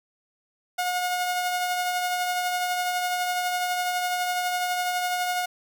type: tone with tremolo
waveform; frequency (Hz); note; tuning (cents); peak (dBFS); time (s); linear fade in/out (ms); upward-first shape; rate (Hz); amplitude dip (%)
sawtooth; 721; F#5; -45; -19; 0.78-5.46; 10; triangle; 12; 35
effects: none